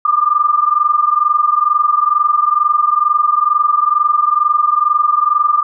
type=tone pair together; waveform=sine; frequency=1189 / 1211.2 Hz; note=D6 / D#6; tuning=+21 / -47 cents; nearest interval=unison; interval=32 cents; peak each=-13 dBFS; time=0.05-5.63 s; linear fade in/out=5 ms; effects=none